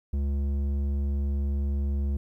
square tone with low-pass filter, 70.3 Hz, C#2, 25 cents sharp, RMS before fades -27 dBFS, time 0.13-2.17 s, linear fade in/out 5 ms, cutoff 250 Hz, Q 0.6, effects 11-bit

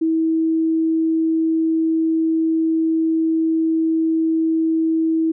sine tone, 323 Hz, E4, 35 cents flat, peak -15 dBFS, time 0.01-5.32 s, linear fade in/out 10 ms, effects none

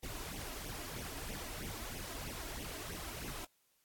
pink noise with flanger, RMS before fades -44 dBFS, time 0.03-3.45 s, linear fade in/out 5 ms, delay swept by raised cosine 0.33 to 3.13 ms, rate 3.1 Hz, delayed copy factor +0.85, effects white hiss -75 dBFS RMS until 3.84 s + AAC 64 kbps

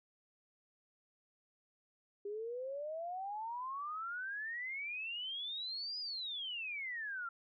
sine exponential two-way sweep, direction up then down, 399.1 to 5010 to 1349 Hz, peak -39 dBFS, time 2.25-7.29 s, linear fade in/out 5 ms, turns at 5.99 s, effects none

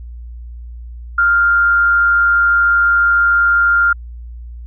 sine tone with frequency modulation, 1396.9 Hz, F6, in tune, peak -9 dBFS, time 1.18-3.93 s, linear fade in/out 5 ms, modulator 108 Hz, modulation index 0.3, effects added 59 Hz sine -28 dBFS peak until 4.66 s

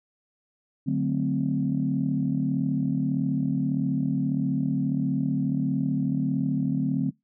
sine chord, D dominant seventh, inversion none, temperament equal, 146.83 / 185 / 220 / 261.6 Hz, D3 / F#3 / A3 / C4, 0 / 0 / 0 / 0 cents, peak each -27 / -29 / -30 / -26 dBFS, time 0.86-7.11 s, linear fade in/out 20 ms, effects noise-tail reverb RT60 0.2 s tail -26 dB re dry + tanh soft clip ceiling -13 dBFS

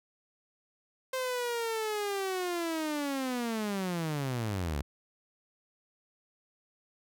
sawtooth linear sweep, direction down, 523.3 to 65 Hz, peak -27 dBFS, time 1.13-4.82 s, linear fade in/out 5 ms, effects none

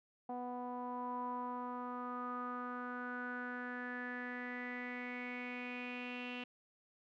sawtooth tone with low-pass filter sweep, 246.9 Hz, B3, in tune, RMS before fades -43 dBFS, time 0.29-6.44 s, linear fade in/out 5 ms, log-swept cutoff 820 to 2800 Hz, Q 8.1, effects none

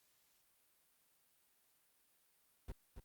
brown noise with echo, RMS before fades -44 dBFS, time 2.68-2.72 s, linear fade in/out 5 ms, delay 280 ms, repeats 1, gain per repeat -6 dB, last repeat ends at 3 s, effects white hiss -75 dBFS RMS until 3.04 s + Opus 48 kbps

